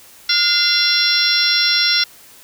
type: harmonic tone with a mistuned harmonic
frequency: 688 Hz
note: F5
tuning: 26 cents flat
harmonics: 2 / 3 / 4 / 5 / 6 / 7 / 8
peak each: -22 / -22 / -26 / -20 / -19 / -24 / -17 dBFS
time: 0.29-2.04 s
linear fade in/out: 5 ms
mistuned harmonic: 2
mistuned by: +60 cents
effects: white hiss -44 dBFS RMS until 2.43 s